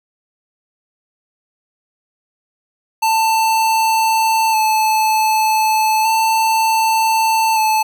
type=tone with vibrato; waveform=square; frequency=880 Hz; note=A5; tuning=in tune; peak=-13 dBFS; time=3.02-7.83 s; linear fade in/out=10 ms; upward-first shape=square; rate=0.33 Hz; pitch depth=18 cents each way; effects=none